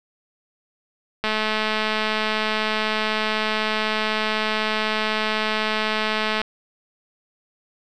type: click train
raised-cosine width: 0.3 ms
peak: -7 dBFS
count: 1119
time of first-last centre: 1.24-6.416 s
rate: 216 Hz
effects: none